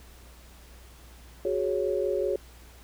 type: chord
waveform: sine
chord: F# suspended second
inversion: none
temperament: equal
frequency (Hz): 370 / 415.3 / 554.4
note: F#4 / G#4 / C#5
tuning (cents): 0 / 0 / 0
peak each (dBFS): -29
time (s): 1.45-2.36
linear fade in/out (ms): 2
effects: added 60 Hz sine -49 dBFS peak until 2.83 s + pink hiss -54 dBFS RMS until 2.83 s